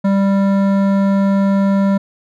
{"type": "tone with hard clipping", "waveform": "sine", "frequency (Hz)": 196.7, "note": "G3", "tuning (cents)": 6, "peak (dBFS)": -13, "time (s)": [0.04, 1.98], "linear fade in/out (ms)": 10, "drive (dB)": 13, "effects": []}